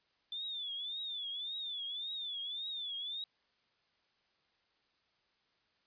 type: tone with vibrato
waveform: sine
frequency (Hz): 3520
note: A7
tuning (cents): 0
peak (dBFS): -38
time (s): 0.32-3.24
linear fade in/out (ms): 2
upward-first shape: triangle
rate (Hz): 1.8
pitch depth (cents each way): 150
effects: white hiss -75 dBFS RMS until 5.86 s + resampled to 11025 Hz